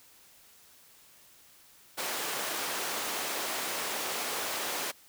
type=high-pass noise; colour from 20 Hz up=pink; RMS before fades=-34 dBFS; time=1.97-4.92 s; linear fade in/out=20 ms; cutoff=460 Hz; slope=12 dB/octave; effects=white hiss -58 dBFS RMS until 5.08 s